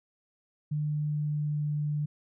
sine tone with pitch glide, 150 to 148.62 Hz, D3 to D3, +37 to +21 cents, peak -27 dBFS, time 0.71-2.06 s, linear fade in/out 10 ms, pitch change -16 cents, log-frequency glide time 0.83-1.7 s, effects none

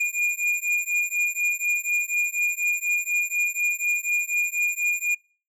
square beating tone pair, 2426 / 2430.1 Hz, D#7 / D#7, -44 / -41 cents, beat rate 4.1 Hz, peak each -26 dBFS, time 0-5.15 s, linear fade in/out 10 ms, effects noise-tail reverb RT60 0.4 s tail -24 dB re dry + low-pass 11000 Hz 12 dB/octave

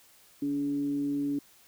sine tone with frequency modulation, 284.8 Hz, C#4, 47 cents sharp, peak -27 dBFS, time 0.42-1.39 s, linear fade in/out 5 ms, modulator 138 Hz, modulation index 0.26, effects white hiss -59 dBFS RMS until 1.67 s

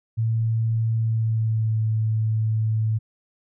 sine tone with pitch glide, 112.9 to 110 Hz, A2 to A2, +45 to 0 cents, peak -19 dBFS, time 0.17-2.99 s, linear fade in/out 20 ms, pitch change -45 cents, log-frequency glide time 0.94-1.8 s, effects none

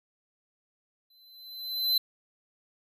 square tone with exponential growth, 4046 Hz, B7, 41 cents sharp, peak -21 dBFS, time 1.1-1.98 s, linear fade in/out 5 ms, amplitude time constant 190 ms, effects none

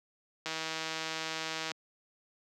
click train, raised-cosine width 0.2 ms, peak -18 dBFS, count 202, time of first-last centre 0.46-1.716 s, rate 160 Hz, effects high-pass 200 Hz 12 dB/octave

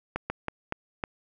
slowing click train, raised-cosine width 0.5 ms, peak -14 dBFS, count 5, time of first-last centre 0.16-1.038 s, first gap 140 ms, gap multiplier 1.31, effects none

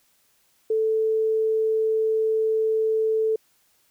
sine tone, 440 Hz, A4, in tune, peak -19 dBFS, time 0.7-3.36 s, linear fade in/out 5 ms, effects white hiss -64 dBFS RMS until 3.9 s

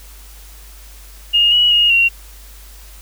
sine tone with pitch steps, 2845 / 2925 / 2863 / 2751 Hz, F7 / F#7 / F7 / F7, +31 / -21 / +42 / -27 cents, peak -9 dBFS, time 1.33-2.09 s, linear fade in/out 20 ms, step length 190 ms, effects added 50 Hz sine -37 dBFS peak until 3.01 s + white hiss -43 dBFS RMS until 3.01 s

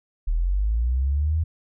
sine linear sweep, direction up, 37.23 to 82.41 Hz, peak -19 dBFS, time 0.27-1.44 s, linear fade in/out 10 ms, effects none

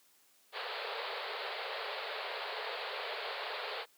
pink band-pass noise, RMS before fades -40 dBFS, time 0.52-3.86 s, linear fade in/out 50 ms, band 410 to 4600 Hz, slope 96 dB/octave, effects white hiss -67 dBFS RMS until 3.97 s + high-pass 200 Hz 12 dB/octave

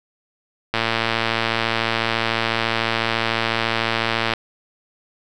click train, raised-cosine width 0.3 ms, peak -3 dBFS, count 411, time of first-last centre 0.74-4.336 s, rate 114 Hz, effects none

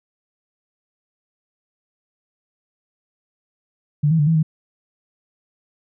sine tone with pitch steps, 147.6 / 162.2 / 147.2 / 162.6 / 156.9 Hz, D3 / E3 / D3 / E3 / D#3, +9 / -28 / +4 / -23 / +15 cents, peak -13 dBFS, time 4.03-4.43 s, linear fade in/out 10 ms, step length 80 ms, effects none

